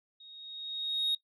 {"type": "tone with level ramp", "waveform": "sine", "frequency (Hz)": 3748, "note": "A#7", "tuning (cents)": 9, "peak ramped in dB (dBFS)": [-50, -23], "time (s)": [0.2, 1.15], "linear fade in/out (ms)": 5, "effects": ["noise-tail reverb RT60 0.1 s tail -20 dB re dry", "tanh soft clip ceiling -25 dBFS"]}